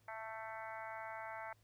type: harmonic tone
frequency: 221.4 Hz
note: A3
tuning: 11 cents sharp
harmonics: 3 / 4 / 5 / 6 / 7 / 8 / 9 / 10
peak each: -50 / -48 / -56 / -53 / -53 / -60 / -54 / -57 dBFS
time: 0.08-1.53 s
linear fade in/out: 2 ms
effects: added 108 Hz sine -70 dBFS peak until 1.63 s + pink hiss -75 dBFS RMS until 1.63 s